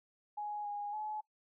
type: tone with pitch steps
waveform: sine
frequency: 834 / 822 / 853 Hz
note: G#5 / G#5 / G#5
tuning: +7 / -18 / +46 cents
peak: -37 dBFS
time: 0.37-1.21 s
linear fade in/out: 10 ms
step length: 280 ms
effects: noise-tail reverb RT60 0.1 s tail -21 dB re dry